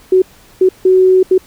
sine tone bursts at uneven times, 373 Hz, F#4, 14 cents sharp, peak -5 dBFS, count 4, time 0.12-0.22 / 0.61-0.69 / 0.85-1.23 / 1.31-1.38 s, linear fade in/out 5 ms, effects pink hiss -44 dBFS RMS until 1.46 s

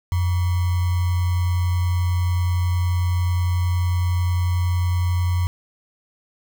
sine tone with sample-and-hold, 88.9 Hz, F2, 31 cents sharp, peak -17 dBFS, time 0.12-5.47 s, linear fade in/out 0 ms, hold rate 1050 Hz, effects none

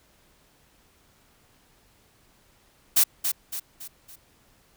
blue noise with echo, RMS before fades -18 dBFS, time 2.96-3.04 s, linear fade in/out 10 ms, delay 280 ms, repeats 4, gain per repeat -7 dB, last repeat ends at 4.16 s, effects pink hiss -61 dBFS RMS until 4.76 s

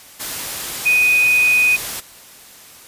sine tone in noise, 2490 Hz, D#7, 1 cent sharp, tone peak -11 dBFS, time 0.85-1.77 s, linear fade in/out 20 ms, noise white, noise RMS -26 dBFS, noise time 0.19-2.01 s, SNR +12 dB, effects white hiss -42 dBFS RMS until 2.87 s + resampled to 32000 Hz

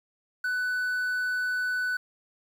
triangle tone with quantisation, 1494 Hz, F#6, 16 cents sharp, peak -24 dBFS, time 0.44-1.97 s, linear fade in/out 5 ms, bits 9, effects none

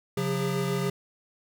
square tone cluster, 136.8 / 179.8 / 403.3 Hz, C#3 / F#3 / G4, -23 / -49 / +49 cents, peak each -31 dBFS, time 0.17-0.9 s, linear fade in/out 5 ms, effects none

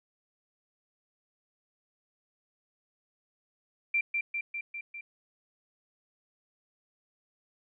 sine tone with echo, 2361 Hz, D7, 9 cents sharp, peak -24 dBFS, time 3.94-4.01 s, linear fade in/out 5 ms, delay 200 ms, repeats 5, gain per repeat -3 dB, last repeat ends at 5.01 s, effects none

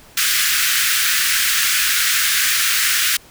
pink high-pass noise, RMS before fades -17 dBFS, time 0.17-3.17 s, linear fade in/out 5 ms, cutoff 1400 Hz, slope 48 dB/octave, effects pink hiss -45 dBFS RMS until 3.3 s

